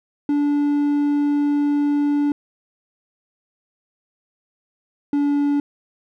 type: tone pair in turn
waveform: triangle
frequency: 290 / 287.3 Hz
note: D4 / D4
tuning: -22 / -38 cents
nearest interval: unison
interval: 16 cents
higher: first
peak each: -14 dBFS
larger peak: neither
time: 0.29-2.32 / 5.13-5.6 s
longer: first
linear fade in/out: 2 ms
effects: none